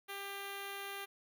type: tone with notch filter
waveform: 5% pulse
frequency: 397.2 Hz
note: G4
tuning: 23 cents sharp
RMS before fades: -44 dBFS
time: 0.08-1.06 s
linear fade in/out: 20 ms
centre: 5000 Hz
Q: 1.4
effects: none